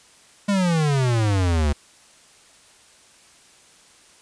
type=exponential sweep; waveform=square; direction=down; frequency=206.7 to 70.9 Hz; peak=-18 dBFS; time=0.48-1.73 s; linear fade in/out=10 ms; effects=white hiss -52 dBFS RMS until 4.21 s + resampled to 22050 Hz